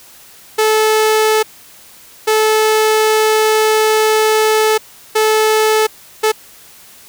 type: tone bursts at uneven times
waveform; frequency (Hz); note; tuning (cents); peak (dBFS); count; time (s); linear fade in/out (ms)
sawtooth; 434.4; A4; -22; -6; 4; 0.58-1.43 / 2.27-4.78 / 5.15-5.87 / 6.23-6.32; 10
effects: white hiss -41 dBFS RMS until 7.08 s